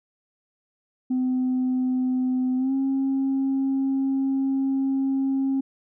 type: tone with pitch glide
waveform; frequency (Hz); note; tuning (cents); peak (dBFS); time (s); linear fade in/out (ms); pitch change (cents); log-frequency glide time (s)
sine; 255.4 to 269.5; C4 to C#4; -42 to -49; -19; 1.1-5.61; 10; +93; 2.57-2.73
effects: tanh soft clip ceiling -18 dBFS